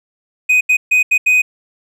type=tone bursts at uneven times; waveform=triangle; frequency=2500 Hz; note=D#7; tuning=8 cents sharp; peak=-7 dBFS; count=5; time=0.49-0.61 / 0.69-0.77 / 0.91-1.03 / 1.11-1.18 / 1.26-1.42 s; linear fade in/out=10 ms; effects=none